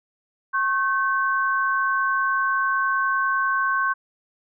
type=tone pair together; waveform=sine; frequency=1087.5 / 1538 Hz; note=C#6 / G6; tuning=-33 / -33 cents; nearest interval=tritone; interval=600 cents; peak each=-22 dBFS; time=0.53-3.94 s; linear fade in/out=20 ms; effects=none